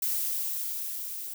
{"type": "noise with level ramp", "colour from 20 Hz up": "violet", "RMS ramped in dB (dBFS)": [-28, -38], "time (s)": [0.02, 1.34], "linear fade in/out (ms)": 5, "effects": []}